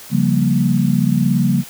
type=chord; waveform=sine; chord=G half-diminished seventh; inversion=second; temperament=equal; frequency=138.59 / 174.61 / 196 / 233.1 Hz; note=Db3 / F3 / G3 / Bb3; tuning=0 / 0 / 0 / 0 cents; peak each=-18 dBFS; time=0.1-1.64 s; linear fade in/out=50 ms; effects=white hiss -37 dBFS RMS until 1.69 s